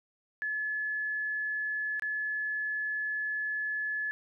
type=tone with dropouts; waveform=sine; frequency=1715 Hz; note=A6; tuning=45 cents flat; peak=-30 dBFS; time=0.42-4.11 s; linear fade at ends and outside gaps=0 ms; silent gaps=1.996-2.022 s; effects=none